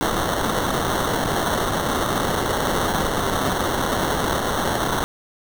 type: noise with sample-and-hold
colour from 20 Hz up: blue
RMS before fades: -22 dBFS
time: 0.01-5.04 s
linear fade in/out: 0 ms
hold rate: 2450 Hz
effects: none